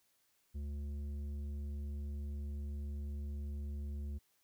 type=tone with tanh clipping; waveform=sine; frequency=72 Hz; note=D2; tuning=34 cents flat; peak=-40 dBFS; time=0.54-4.19 s; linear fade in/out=20 ms; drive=9 dB; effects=white hiss -75 dBFS RMS until 4.43 s